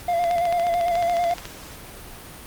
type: tone with vibrato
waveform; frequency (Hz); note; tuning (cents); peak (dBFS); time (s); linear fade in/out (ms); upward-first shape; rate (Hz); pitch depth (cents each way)
triangle; 692; F5; -16; -17; 0.08-1.34; 5; square; 9; 31
type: click train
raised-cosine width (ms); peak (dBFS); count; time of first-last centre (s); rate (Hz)
0.2; -15; 18; 0.24-1.454; 14
effects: pink hiss -40 dBFS RMS until 2.46 s + Opus 48 kbps